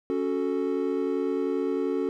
triangle chord, F# minor, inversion second, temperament equal, 277.2 / 370 / 440 Hz, C#4 / F#4 / A4, 0 / 0 / 0 cents, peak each -27 dBFS, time 0.1-2.09 s, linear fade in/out 0 ms, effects none

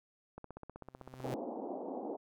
click train, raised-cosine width 1 ms, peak -32 dBFS, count 16, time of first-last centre 0.38-1.329 s, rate 15.8 Hz
sawtooth tone with exponential growth, 129 Hz, C3, 24 cents flat, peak -33 dBFS, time 0.83-1.34 s, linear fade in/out 0 ms, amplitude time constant 110 ms
pink band-pass noise, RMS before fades -41 dBFS, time 1.23-2.17 s, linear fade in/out 20 ms, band 230 to 860 Hz, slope 48 dB/octave
effects none

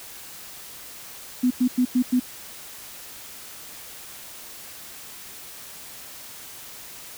sine tone bursts, 250 Hz, B3, 21 cents sharp, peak -16 dBFS, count 5, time 1.43-2.199 s, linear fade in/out 10 ms, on 77 ms, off 96 ms, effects white hiss -41 dBFS RMS until 7.17 s

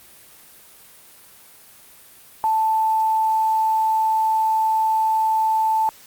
sine tone with quantisation, 880 Hz, A5, in tune, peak -16 dBFS, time 2.44-5.89 s, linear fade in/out 0 ms, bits 7, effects white hiss -47 dBFS RMS until 6.06 s + Opus 32 kbps

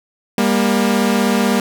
sawtooth tone pair together, 200 / 236 Hz, G3 / A#3, +35 / +22 cents, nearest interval minor third, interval 287 cents, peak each -12 dBFS, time 0.38-1.6 s, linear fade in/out 2 ms, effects none

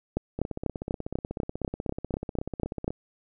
two click trains, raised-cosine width 2 ms, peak -19 / -12 dBFS, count 42 / 12, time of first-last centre 0.39-2.905 / 0.17-2.879 s, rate 16.3 / 4.06 Hz, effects none

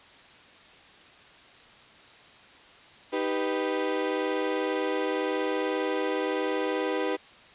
35% pulse chord, Eb augmented, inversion none, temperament equal, 311.1 / 392 / 493.9 Hz, Eb4 / G4 / B4, 0 / 0 / 0 cents, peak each -30 / -29 / -28 dBFS, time 3.12-7.17 s, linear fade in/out 20 ms, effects white hiss -52 dBFS RMS until 7.54 s + resampled to 8000 Hz

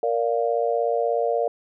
sine chord, Bb major, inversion none, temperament just, 466.2 / 582.7 / 699.2 Hz, Bb4 / D5 / F5, 0 / -14 / +2 cents, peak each -23 / -25 / -25 dBFS, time 0.03-1.48 s, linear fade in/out 2 ms, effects none

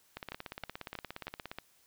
two click trains, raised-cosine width 0.3 ms, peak -23 / -24 dBFS, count 5 / 24, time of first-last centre 0.32-1.586 / 0.17-1.515 s, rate 3.16 / 17.1 Hz, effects white hiss -67 dBFS RMS until 1.86 s

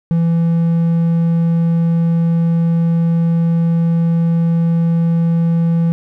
triangle tone, 167.1 Hz, E3, 24 cents sharp, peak -9 dBFS, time 0.11-5.92 s, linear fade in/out 0 ms, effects none

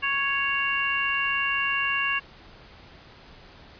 harmonic tone, 554.4 Hz, C#5, in tune, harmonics 2 / 3 / 4 / 5, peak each -30 / -28 / -32 / -26 dBFS, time 0.02-2.2 s, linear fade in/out 20 ms, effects pink hiss -49 dBFS RMS until 3.79 s + resampled to 11025 Hz

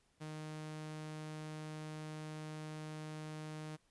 sawtooth tone, 154.6 Hz, D#3, 11 cents flat, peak -40 dBFS, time 0.2-3.77 s, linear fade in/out 20 ms, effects pink hiss -75 dBFS RMS until 3.9 s + resampled to 24000 Hz

